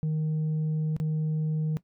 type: tone with dropouts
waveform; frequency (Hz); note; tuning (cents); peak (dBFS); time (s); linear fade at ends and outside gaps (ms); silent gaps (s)
sine; 155.56; D#3; 0; -22; 0.03-1.77; 0; 0.965-1
effects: noise-tail reverb RT60 0.1 s tail -18 dB re dry + tanh soft clip ceiling -24 dBFS